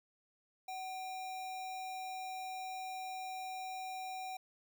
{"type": "tone with sample-and-hold", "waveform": "sine", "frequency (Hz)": 751, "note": "F#5", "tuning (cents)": 26, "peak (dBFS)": -40, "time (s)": [0.68, 4.37], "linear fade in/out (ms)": 5, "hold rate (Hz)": 3150, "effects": []}